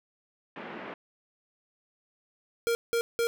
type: band-pass noise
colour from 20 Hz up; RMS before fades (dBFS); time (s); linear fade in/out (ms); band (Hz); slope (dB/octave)
pink; -41; 0.56-0.94; 2; 190 to 2500; 24
type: tone bursts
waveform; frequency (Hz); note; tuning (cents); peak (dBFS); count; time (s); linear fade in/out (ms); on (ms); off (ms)
square; 466.2; A#4; 0; -25; 3; 2.67-3.27; 0; 80; 180
effects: none